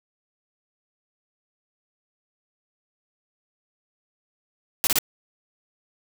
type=noise bursts; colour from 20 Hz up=white; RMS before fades=-21 dBFS; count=3; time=4.84-4.986 s; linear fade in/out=0 ms; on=30 ms; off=28 ms; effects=none